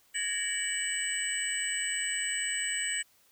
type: tone cluster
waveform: sine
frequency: 1674 / 1844 / 2285 / 2959 / 8010 Hz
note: G#6 / A#6 / D7 / F#7 / B8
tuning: +13 / -19 / -48 / -1 / +23 cents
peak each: -40 / -36 / -38 / -36 / -32 dBFS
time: 0.14-3.03 s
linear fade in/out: 20 ms
effects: tanh soft clip ceiling -19 dBFS + white hiss -65 dBFS RMS until 3.31 s